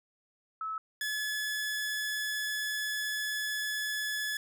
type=tone pair in turn; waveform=sine / sawtooth; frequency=1300 / 1711.3 Hz; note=E6 / A6; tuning=-24 / -49 cents; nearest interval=perfect fourth; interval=475 cents; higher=second; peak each=-33 / -28 dBFS; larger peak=second; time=0.61-0.78 / 1.01-4.37 s; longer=second; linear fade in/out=2 ms; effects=none